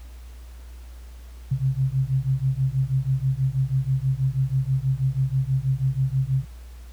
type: beating tone pair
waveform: sine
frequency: 130 / 136.2 Hz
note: C3 / C#3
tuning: -11 / -30 cents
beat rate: 6.2 Hz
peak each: -23 dBFS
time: 1.51-6.45 s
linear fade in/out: 10 ms
effects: added 60 Hz sine -38 dBFS peak until 6.92 s + pink hiss -54 dBFS RMS until 6.92 s